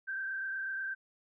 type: tone with frequency modulation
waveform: sine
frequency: 1568 Hz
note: G6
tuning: in tune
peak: -34 dBFS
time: 0.07-0.95 s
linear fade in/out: 20 ms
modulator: 28.2 Hz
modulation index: 1.3
effects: none